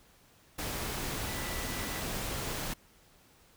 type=tone in noise; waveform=sine; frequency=1975.5 Hz; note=B6; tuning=in tune; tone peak=-45 dBFS; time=1.26-2.03 s; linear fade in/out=10 ms; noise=pink; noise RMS=-36 dBFS; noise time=0.58-2.74 s; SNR=-12 dB; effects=pink hiss -62 dBFS RMS until 3.56 s